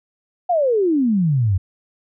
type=exponential sweep; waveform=sine; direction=down; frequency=740 to 88 Hz; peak=-14 dBFS; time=0.49-1.58 s; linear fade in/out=10 ms; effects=none